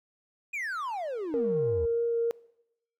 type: exponential sweep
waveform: triangle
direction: down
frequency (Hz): 2517 to 73.42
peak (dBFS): -29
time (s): 0.53-1.86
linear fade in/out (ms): 10
type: tone with vibrato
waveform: sine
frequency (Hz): 466.2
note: A#4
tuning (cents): 0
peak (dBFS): -24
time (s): 1.34-2.31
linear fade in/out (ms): 0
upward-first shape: sine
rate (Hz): 3.2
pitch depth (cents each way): 9
effects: noise-tail reverb RT60 0.8 s tail -22 dB re dry + tanh soft clip ceiling -17 dBFS